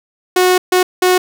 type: tone bursts at uneven times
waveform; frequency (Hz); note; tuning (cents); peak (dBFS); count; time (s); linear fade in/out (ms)
sawtooth; 365.7; F#4; -20; -5; 3; 0.36-0.58 / 0.72-0.83 / 1.02-1.18; 5
effects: none